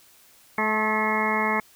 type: harmonic tone with a mistuned harmonic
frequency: 215.8 Hz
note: A3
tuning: 33 cents flat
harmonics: 1 / 2 / 3 / 4 / 5 / 6 / 8 / 9 / 10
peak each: -29 / -31 / -33 / -28 / -28 / -33 / -32 / -33 / -27 dBFS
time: 0.58-1.6 s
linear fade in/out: 2 ms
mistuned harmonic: 4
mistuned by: +16 cents
effects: white hiss -55 dBFS RMS until 1.75 s